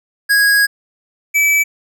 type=tone pair in turn; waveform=square; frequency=1651 / 2303 Hz; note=G#6 / D7; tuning=-11 / -34 cents; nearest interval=tritone; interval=577 cents; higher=second; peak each=-10 / -11 dBFS; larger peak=first; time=0.29-0.67 / 1.34-1.64 s; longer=first; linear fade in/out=20 ms; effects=none